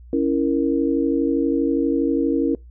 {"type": "chord", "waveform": "sine", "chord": "A# diminished", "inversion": "first", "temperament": "equal", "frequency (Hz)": [277.2, 329.6, 466.2], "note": ["C#4", "E4", "A#4"], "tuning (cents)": [0, 0, 0], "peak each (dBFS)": [-20, -21, -23], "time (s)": [0.13, 2.55], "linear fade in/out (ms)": 2, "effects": ["noise-tail reverb RT60 0.2 s tail -24 dB re dry", "added 60 Hz sine -40 dBFS peak until 2.7 s"]}